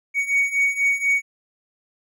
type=beating tone pair; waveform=triangle; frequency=2237 / 2241.1 Hz; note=C#7 / C#7; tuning=+15 / +18 cents; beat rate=4.1 Hz; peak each=-21 / -18 dBFS; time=0.14-1.22 s; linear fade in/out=50 ms; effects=none